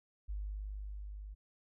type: tone with level ramp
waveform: sine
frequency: 50.7 Hz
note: G#1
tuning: 41 cents flat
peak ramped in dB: -36 to -44 dBFS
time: 0.28-1.35 s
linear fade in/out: 20 ms
effects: none